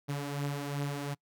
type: beating tone pair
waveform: sawtooth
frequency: 142.1 / 144.8 Hz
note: C#3 / D3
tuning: +43 / -24 cents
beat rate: 2.7 Hz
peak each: -30 / -35 dBFS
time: 0.08-1.15 s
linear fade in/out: 20 ms
effects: noise-tail reverb RT60 0.1 s tail -25 dB re dry